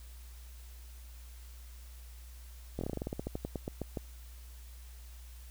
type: slowing click train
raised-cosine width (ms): 2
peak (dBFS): -22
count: 18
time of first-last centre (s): 2.79-3.972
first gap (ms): 22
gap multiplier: 1.13
effects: added 60 Hz sine -47 dBFS peak until 5.5 s + white hiss -59 dBFS RMS until 5.5 s